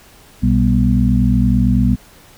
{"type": "harmonic tone with a mistuned harmonic", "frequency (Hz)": 60.8, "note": "B1", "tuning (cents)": -26, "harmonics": [1, 2, 3, 4], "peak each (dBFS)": [-16, -16, -16, -16], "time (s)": [0.42, 1.96], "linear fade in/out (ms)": 20, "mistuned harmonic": 3, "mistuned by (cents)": 110, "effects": ["pink hiss -45 dBFS RMS until 2.37 s"]}